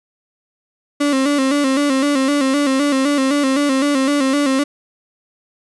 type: tone with vibrato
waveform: 35% pulse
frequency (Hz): 277.2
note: C#4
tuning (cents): 0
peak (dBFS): -12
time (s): 1-4.64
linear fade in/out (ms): 10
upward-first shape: square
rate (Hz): 3.9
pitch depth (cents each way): 72
effects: resampled to 24000 Hz + 9-bit